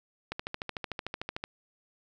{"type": "click train", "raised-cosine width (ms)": 0.3, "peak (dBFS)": -18, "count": 16, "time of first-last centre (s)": [0.32, 1.439], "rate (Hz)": 13.4, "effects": []}